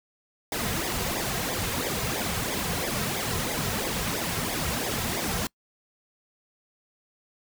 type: noise with flanger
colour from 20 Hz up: pink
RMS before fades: -29 dBFS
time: 0.52-5.47 s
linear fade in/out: 2 ms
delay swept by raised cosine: 0.69 to 3.49 ms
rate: 3 Hz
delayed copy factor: -0.75
effects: noise-tail reverb RT60 0.1 s tail -26 dB re dry